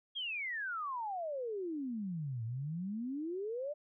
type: exponential two-way sweep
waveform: sine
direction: down then up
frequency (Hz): 3322 to 110 to 611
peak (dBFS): -36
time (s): 0.15-3.74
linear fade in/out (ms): 20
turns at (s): 2.44
effects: none